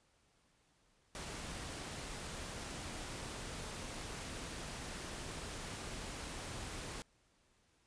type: noise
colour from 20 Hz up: pink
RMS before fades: -45 dBFS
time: 1.15-7.02 s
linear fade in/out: 0 ms
effects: pink hiss -73 dBFS RMS until 7.86 s + resampled to 22050 Hz